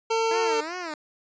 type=tone; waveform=25% pulse; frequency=451.3 Hz; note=A4; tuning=44 cents sharp; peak=-18 dBFS; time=0.1-0.61 s; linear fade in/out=10 ms
type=tone with vibrato; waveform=10% pulse; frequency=329.6 Hz; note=E4; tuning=in tune; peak=-23 dBFS; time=0.31-0.94 s; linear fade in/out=2 ms; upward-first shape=sine; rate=2.7 Hz; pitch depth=180 cents each way
effects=resampled to 16000 Hz